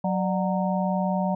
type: harmonic tone with a mistuned harmonic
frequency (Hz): 185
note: F#3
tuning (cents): 0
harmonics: 1 / 3 / 4 / 5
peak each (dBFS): -24 / -29 / -30 / -31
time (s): 0.04-1.35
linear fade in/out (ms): 5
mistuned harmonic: 3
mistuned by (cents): +120
effects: none